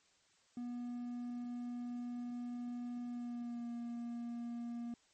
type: tone with pitch glide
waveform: triangle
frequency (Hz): 242.4 to 236.6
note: B3 to A#3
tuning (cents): -32 to +26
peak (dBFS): -38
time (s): 0.57-4.94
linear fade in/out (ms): 2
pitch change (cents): -42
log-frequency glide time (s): 3.06-3.67
effects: white hiss -71 dBFS RMS until 5.13 s + MP3 32 kbps